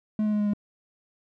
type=tone with pitch steps; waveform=triangle; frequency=213.8 / 211.7 / 209.6 / 207.6 / 205.6 Hz; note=A3 / G#3 / G#3 / G#3 / G#3; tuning=-49 / +33 / +16 / 0 / -17 cents; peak=-20 dBFS; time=0.19-0.535 s; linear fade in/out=2 ms; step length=69 ms; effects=none